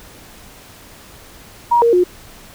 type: tone with pitch steps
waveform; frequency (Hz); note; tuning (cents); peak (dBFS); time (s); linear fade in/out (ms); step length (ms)
sine; 950 / 467.1 / 358.7; A#5 / A#4 / F4; +33 / +3 / +46; -9; 1.71-2.04; 10; 110
effects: pink hiss -41 dBFS RMS until 2.54 s